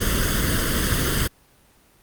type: noise with comb filter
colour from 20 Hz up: pink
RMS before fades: -21 dBFS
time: 0-1.28 s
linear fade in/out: 20 ms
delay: 0.62 ms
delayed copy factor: +0.95
effects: pink hiss -56 dBFS RMS until 2.02 s + Opus 24 kbps